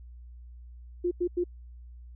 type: tone bursts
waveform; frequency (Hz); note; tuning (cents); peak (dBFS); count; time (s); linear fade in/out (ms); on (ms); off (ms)
sine; 353; F4; +19; -24; 3; 1.04-1.441; 10; 73; 91
effects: added 60 Hz sine -44 dBFS peak until 2.15 s